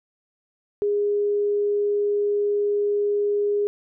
sine tone, 410.8 Hz, G#4, 19 cents flat, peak -19 dBFS, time 0.82-3.67 s, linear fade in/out 0 ms, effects none

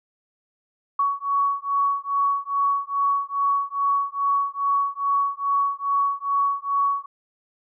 sine beating tone pair, 1120 / 1122.4 Hz, C#6 / C#6, +18 / +21 cents, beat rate 2.4 Hz, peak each -23 dBFS, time 0.99-7.06 s, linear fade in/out 5 ms, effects none

